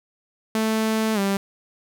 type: tone with pitch glide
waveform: sawtooth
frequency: 220 to 197.13 Hz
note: A3 to G3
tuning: 0 to +10 cents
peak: -16 dBFS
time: 0.55-1.37 s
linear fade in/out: 2 ms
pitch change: -190 cents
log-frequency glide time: 1.14-1.19 s
effects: none